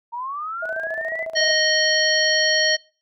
sine linear sweep, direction up, 922 to 2043 Hz, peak -26 dBFS, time 0.12-1.26 s, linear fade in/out 20 ms
sine tone with tremolo, 648 Hz, E5, 30 cents flat, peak -25 dBFS, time 0.62-1.53 s, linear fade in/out 10 ms, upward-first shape square, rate 14 Hz, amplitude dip 75%
harmonic tone, 622.3 Hz, D#5, in tune, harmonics 1 / 3 / 5 / 7 / 9, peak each -23 / -20 / -25 / -22 / -25 dBFS, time 1.35-2.77 s, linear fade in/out 20 ms
effects noise-tail reverb RT60 0.4 s tail -25 dB re dry

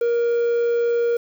triangle tone with quantisation, 471.8 Hz, A#4, 21 cents sharp, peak -15 dBFS, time 0.01-1.17 s, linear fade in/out 5 ms, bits 7, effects none

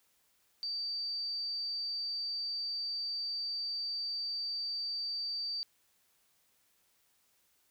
sine tone, 4635 Hz, D8, 24 cents flat, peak -34 dBFS, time 0.63-5.63 s, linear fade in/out 0 ms, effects white hiss -72 dBFS RMS until 7.7 s

